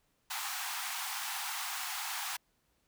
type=high-pass noise; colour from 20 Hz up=pink; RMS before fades=-38 dBFS; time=0.3-2.37 s; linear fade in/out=10 ms; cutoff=740 Hz; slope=96 dB/octave; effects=pink hiss -75 dBFS RMS until 2.87 s